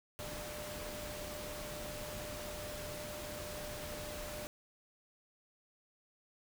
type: tone in noise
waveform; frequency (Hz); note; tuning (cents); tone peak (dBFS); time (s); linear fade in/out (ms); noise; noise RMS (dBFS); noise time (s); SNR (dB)
sine; 598; D5; +31; -46; 0.19-4.47; 0; pink; -45; 0.19-4.47; -4
effects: none